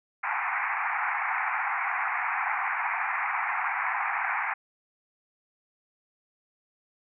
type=band-pass noise; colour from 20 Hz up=pink; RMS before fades=-29 dBFS; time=0.23-4.54 s; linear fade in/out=10 ms; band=750 to 2400 Hz; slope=96 dB/octave; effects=none